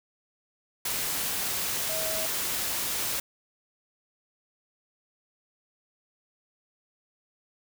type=tone in noise; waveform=sine; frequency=640 Hz; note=D#5; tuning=49 cents sharp; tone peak=-34 dBFS; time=1.89-2.26 s; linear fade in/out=5 ms; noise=white; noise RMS=-30 dBFS; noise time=0.85-3.2 s; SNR=-7 dB; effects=none